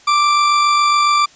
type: tone with amplitude modulation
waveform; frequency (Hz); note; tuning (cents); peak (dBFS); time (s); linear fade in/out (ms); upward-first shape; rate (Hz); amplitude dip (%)
40% pulse; 1174.7; D6; 0; -9; 0.07-1.26; 10; sine; 47.2; 25
effects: white hiss -46 dBFS RMS until 1.35 s + resampled to 16000 Hz